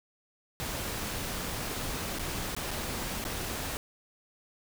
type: noise with dropouts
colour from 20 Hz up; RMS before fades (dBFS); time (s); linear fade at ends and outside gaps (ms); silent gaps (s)
pink; -35; 0.6-3.77; 0; 2.187-2.194 / 2.55-2.565 / 2.708-2.713 / 3.241-3.251
effects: none